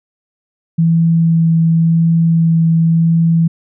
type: tone with vibrato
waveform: sine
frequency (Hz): 164.81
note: E3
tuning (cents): 0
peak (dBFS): -8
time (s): 0.78-3.48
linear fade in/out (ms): 10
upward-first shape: sine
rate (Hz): 0.92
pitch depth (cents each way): 9
effects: none